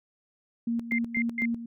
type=tone with tremolo; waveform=sine; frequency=233.1 Hz; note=A#3; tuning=in tune; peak=-25 dBFS; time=0.67-1.66 s; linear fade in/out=5 ms; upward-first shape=square; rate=4 Hz; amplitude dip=70%
type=tone bursts; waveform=sine; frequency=2097 Hz; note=C7; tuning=3 cents sharp; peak=-26 dBFS; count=3; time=0.91-1.455 s; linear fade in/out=2 ms; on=75 ms; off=160 ms
effects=none